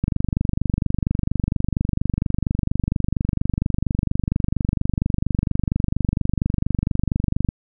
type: click train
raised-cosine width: 5 ms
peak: -7 dBFS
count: 182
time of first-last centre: 0.04-7.489 s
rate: 24.3 Hz
effects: none